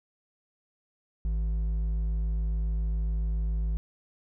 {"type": "tone with hard clipping", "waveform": "sine", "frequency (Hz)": 53.6, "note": "A1", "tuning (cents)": -45, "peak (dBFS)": -27, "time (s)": [1.25, 3.77], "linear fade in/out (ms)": 0, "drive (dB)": 5, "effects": []}